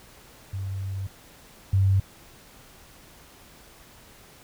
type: tone pair in turn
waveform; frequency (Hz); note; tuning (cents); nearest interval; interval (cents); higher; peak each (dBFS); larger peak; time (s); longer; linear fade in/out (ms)
sine; 96.7 / 96.7; G2 / G2; -23 / -23; unison; 0; neither; -28 / -17; second; 0.53-1.07 / 1.73-2; first; 5
effects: pink hiss -51 dBFS RMS until 4.43 s